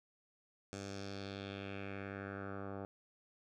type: tone with low-pass filter sweep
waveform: 10% pulse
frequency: 98.7 Hz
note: G2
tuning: 12 cents sharp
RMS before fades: -45 dBFS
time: 0.73-2.85 s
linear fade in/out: 0 ms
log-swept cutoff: 7100 to 950 Hz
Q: 2.6
effects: none